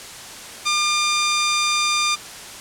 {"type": "tone", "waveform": "10% pulse", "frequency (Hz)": 1200, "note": "D6", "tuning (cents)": 37, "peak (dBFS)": -9, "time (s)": [0.65, 2.16], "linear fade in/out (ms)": 20, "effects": ["white hiss -36 dBFS RMS until 2.6 s", "low-pass 9000 Hz 12 dB/octave"]}